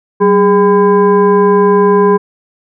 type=tone with frequency modulation; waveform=sine; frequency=410 Hz; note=G#4; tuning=22 cents flat; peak=-5 dBFS; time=0.2-2.18 s; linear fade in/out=20 ms; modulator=600 Hz; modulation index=0.94; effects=none